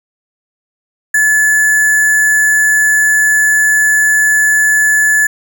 sine tone with sample-and-hold, 1722 Hz, A6, 38 cents flat, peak -7 dBFS, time 1.14-5.27 s, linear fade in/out 5 ms, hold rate 8820 Hz, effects none

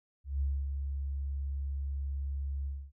sine tone with ADSR envelope, 69.3 Hz, C#2, in tune, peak -27 dBFS, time 0.24-2.92 s, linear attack 170 ms, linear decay 250 ms, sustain -5 dB, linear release 260 ms, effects none

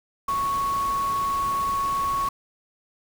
sine tone in noise, 1108.7 Hz, C#6, in tune, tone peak -22 dBFS, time 0.28-2.29 s, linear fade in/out 5 ms, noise pink, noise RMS -37 dBFS, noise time 0.28-2.29 s, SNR +12 dB, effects none

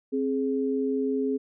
sine tone pair together, 265 / 419.4 Hz, C4 / G#4, +22 / +17 cents, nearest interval minor sixth, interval 795 cents, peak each -26 / -27 dBFS, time 0.12-1.38 s, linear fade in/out 20 ms, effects none

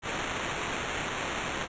white noise with sample-and-hold, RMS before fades -33 dBFS, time 0.02-1.68 s, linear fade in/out 50 ms, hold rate 4900 Hz, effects resampled to 16000 Hz

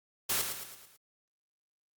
white noise with echo, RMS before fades -30 dBFS, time 0.29-0.42 s, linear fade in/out 10 ms, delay 110 ms, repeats 5, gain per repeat -6 dB, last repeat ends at 0.97 s, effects Opus 48 kbps

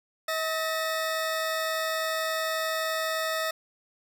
20% pulse tone pair together, 639.5 / 1807 Hz, D#5 / A6, +47 / +46 cents, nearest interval octave + tritone, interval 1799 cents, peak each -23 / -29 dBFS, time 0.28-3.51 s, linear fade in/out 5 ms, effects none

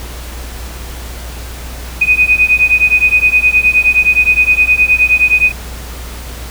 sine beating tone pair, 2489 / 2498.6 Hz, D#7 / D#7, 0 / +7 cents, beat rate 9.6 Hz, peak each -10 dBFS, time 2.01-5.52 s, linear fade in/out 10 ms, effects added 60 Hz sine -25 dBFS peak until 6.5 s + pink hiss -30 dBFS RMS until 6.5 s

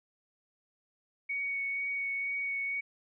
sine tone with vibrato, 2232 Hz, C#7, 11 cents sharp, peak -31 dBFS, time 1.29-2.81 s, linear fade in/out 10 ms, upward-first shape sine, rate 2.1 Hz, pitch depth 10 cents each way, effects none

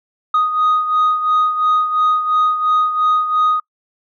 sine beating tone pair, 1244.5 / 1247.4 Hz, D#6 / D#6, 0 / +4 cents, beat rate 2.9 Hz, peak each -12 / -18 dBFS, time 0.34-3.6 s, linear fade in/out 5 ms, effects noise-tail reverb RT60 0.1 s tail -26 dB re dry + tanh soft clip ceiling -9 dBFS

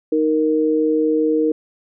sine tone pair together, 311.2 / 466.2 Hz, D#4 / A#4, 0 / 0 cents, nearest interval perfect fifth, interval 700 cents, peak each -17 dBFS, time 0.12-1.52 s, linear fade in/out 5 ms, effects none

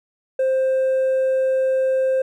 triangle tone with hard clipping, 525 Hz, C5, 6 cents sharp, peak -15 dBFS, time 0.39-2.22 s, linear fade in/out 5 ms, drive 1 dB, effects none

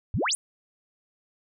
sine exponential sweep, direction up, 75.3 to 10880 Hz, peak -23 dBFS, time 0.14-0.35 s, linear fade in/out 0 ms, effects none

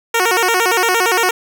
10% pulse tone with vibrato, 411.5 Hz, G#4, 16 cents flat, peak -4 dBFS, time 0.14-1.31 s, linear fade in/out 5 ms, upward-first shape square, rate 8.7 Hz, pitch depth 200 cents each way, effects none

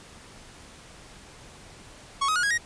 45% pulse tone with pitch steps, 1106 / 1263.1 / 1442.6 / 1647.6 / 1881.7 Hz, C#6 / D#6 / F#6 / G#6 / A#6, -4 / +26 / -44 / -14 / +16 cents, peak -22 dBFS, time 2.21-2.58 s, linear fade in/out 10 ms, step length 74 ms, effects pink hiss -48 dBFS RMS until 2.65 s + resampled to 22050 Hz

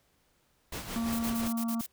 pink noise with tremolo, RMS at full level -37 dBFS, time 0.72-1.48 s, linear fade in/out 5 ms, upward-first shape sine, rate 5.8 Hz, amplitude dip 55%
harmonic tone, 230 Hz, A#3, 23 cents flat, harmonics 1 / 3 / 4 / 5 / 6, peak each -29 / -45 / -50 / -44 / -55 dBFS, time 0.96-1.81 s, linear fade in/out 0 ms
blue noise bursts, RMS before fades -39 dBFS, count 7, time 1.12-1.865 s, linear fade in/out 10 ms, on 73 ms, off 39 ms
effects pink hiss -70 dBFS RMS until 1.92 s

